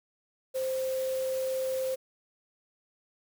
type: tone in noise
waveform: sine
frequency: 523.3 Hz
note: C5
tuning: in tune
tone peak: -28 dBFS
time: 0.54-1.96 s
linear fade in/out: 20 ms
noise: white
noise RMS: -44 dBFS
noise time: 0.54-1.96 s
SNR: +13 dB
effects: none